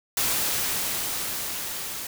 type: noise with level ramp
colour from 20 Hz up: white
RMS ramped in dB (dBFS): -24 to -34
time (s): 0.17-2.07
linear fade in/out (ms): 2
effects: none